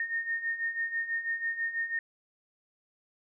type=beating tone pair; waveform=sine; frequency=1832 / 1838.1 Hz; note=A#6 / A#6; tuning=-31 / -25 cents; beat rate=6.1 Hz; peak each=-36 / -31 dBFS; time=0-1.99 s; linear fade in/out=2 ms; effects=none